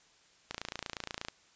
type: click train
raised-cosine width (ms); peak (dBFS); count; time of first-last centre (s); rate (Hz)
0.2; -19; 23; 0.51-1.285; 28.4
effects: white hiss -64 dBFS RMS until 1.55 s + resampled to 16000 Hz